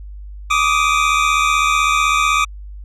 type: tone pair together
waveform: 25% pulse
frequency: 1167 / 1242.9 Hz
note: D6 / D#6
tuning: -11 / -2 cents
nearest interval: minor second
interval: 109 cents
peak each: -12 dBFS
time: 0.5-2.45 s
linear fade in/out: 10 ms
effects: added 50 Hz sine -30 dBFS peak until 2.84 s + low-pass 7000 Hz 12 dB/octave